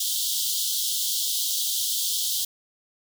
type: high-pass noise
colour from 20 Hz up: pink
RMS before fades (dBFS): -26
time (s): 0-2.45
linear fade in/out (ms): 5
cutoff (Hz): 3100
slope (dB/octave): 96
effects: none